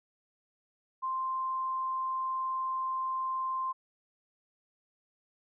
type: tone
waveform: sine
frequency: 1046.5 Hz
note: C6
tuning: in tune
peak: -30 dBFS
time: 1.02-3.73 s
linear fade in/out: 20 ms
effects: none

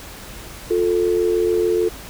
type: tone pair together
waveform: sine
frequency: 354.6 / 441.4 Hz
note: F4 / A4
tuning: +26 / +5 cents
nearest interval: major third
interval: 379 cents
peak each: -18 / -18 dBFS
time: 0.7-1.89 s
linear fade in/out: 10 ms
effects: added 50 Hz sine -42 dBFS peak until 2.09 s + pink hiss -37 dBFS RMS until 2.09 s

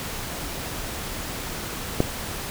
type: click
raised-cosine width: 2 ms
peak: -4 dBFS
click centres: 2.004 s
effects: pink hiss -32 dBFS RMS until 2.5 s

